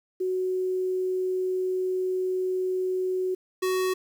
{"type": "tone pair in turn", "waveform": ["sine", "square"], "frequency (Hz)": [370.8, 372.3], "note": ["F#4", "F#4"], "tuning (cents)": [4, 11], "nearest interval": "unison", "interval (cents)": 7, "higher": "second", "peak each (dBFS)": -24, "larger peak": "neither", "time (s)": [[0.2, 3.35], [3.62, 3.94]], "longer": "first", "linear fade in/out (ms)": 10, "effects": ["9-bit"]}